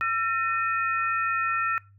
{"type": "tone cluster", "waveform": "sine", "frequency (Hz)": [1349, 1824, 2499], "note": ["E6", "A#6", "D#7"], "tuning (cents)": [40, -38, 7], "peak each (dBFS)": [-25, -29, -32], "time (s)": [0.01, 1.78], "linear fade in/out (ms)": 0, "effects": ["noise-tail reverb RT60 0.3 s tail -23 dB re dry", "added 99 Hz sine -52 dBFS peak until 1.98 s"]}